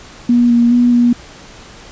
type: tone with pitch steps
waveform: sine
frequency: 240.6 / 236.9 / 242.8 / 240.4 Hz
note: B3 / A#3 / B3 / B3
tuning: -45 / +28 / -29 / -46 cents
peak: -7 dBFS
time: 0.29-1.13 s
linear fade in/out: 5 ms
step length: 210 ms
effects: pink hiss -37 dBFS RMS until 1.91 s + resampled to 16000 Hz